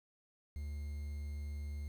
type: tone with quantisation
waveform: triangle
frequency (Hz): 73.1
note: D2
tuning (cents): -7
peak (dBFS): -37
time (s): 0.56-1.88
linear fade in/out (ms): 0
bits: 10
effects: none